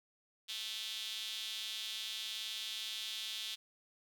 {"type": "tone with high-pass filter", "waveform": "sawtooth", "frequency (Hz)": 219.4, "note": "A3", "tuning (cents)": -5, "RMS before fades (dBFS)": -42, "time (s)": [0.48, 3.56], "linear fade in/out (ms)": 20, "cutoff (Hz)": 3400, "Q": 4.2, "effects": []}